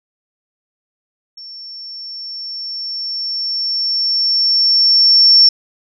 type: tone with level ramp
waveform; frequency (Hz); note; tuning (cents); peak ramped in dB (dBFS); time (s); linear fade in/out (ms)
sine; 5440; F8; -46; -31 to -4; 1.37-5.49; 5
effects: none